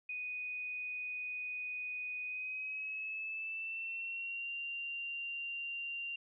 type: tone with pitch glide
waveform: sine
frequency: 2486 to 2774 Hz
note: D#7 to F7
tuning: -2 to -12 cents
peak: -38 dBFS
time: 0.09-6.16 s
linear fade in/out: 5 ms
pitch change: +190 cents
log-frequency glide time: 2.24-4.5 s
effects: none